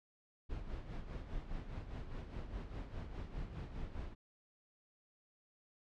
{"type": "noise with tremolo", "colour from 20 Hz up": "brown", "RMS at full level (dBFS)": -42, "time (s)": [0.49, 4.15], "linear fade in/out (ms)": 20, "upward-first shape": "sine", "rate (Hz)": 4.9, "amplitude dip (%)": 60, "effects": ["low-pass 4000 Hz 12 dB/octave"]}